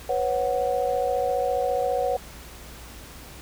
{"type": "chord", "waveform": "sine", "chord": "B suspended second", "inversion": "none", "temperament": "equal with one note detuned", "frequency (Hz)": [493.9, 548.6, 740], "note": ["B4", "C#5", "F#5"], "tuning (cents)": [0, -18, 0], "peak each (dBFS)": -26, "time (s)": [0.09, 2.17], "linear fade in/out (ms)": 5, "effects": ["added 60 Hz sine -45 dBFS peak until 3.41 s", "pink hiss -44 dBFS RMS until 3.41 s"]}